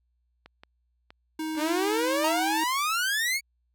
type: clicks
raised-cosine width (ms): 0.3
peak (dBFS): -30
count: 6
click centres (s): 0.46 / 0.635 / 1.105 / 1.553 / 1.847 / 1.88
type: tone with pitch glide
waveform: square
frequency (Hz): 314.8 to 319.6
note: D#4 to D#4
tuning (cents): +20 to +47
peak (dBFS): -30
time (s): 1.39-2.64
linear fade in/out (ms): 5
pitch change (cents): +27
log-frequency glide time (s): 1.62-1.84
type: exponential sweep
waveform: sawtooth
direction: up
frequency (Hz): 286.1 to 2268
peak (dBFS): -21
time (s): 1.56-3.41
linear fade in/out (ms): 50
type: tone with exponential decay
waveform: square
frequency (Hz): 932.3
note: A#5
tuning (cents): 0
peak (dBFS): -24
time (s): 2.24-2.64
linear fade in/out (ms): 5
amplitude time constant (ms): 86
effects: added 60 Hz sine -69 dBFS peak until 3.74 s